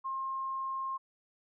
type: tone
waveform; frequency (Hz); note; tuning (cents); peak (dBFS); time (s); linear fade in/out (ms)
sine; 1066; C6; +32; -33; 0.04-0.98; 20
effects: none